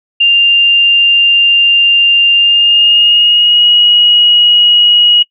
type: tone with pitch glide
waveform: sine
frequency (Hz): 2794 to 2899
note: F7 to F#7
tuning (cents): 0 to -36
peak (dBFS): -4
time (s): 0.2-5.23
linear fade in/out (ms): 10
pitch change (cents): +64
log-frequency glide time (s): 2.34-3.66
effects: noise-tail reverb RT60 0.1 s tail -22 dB re dry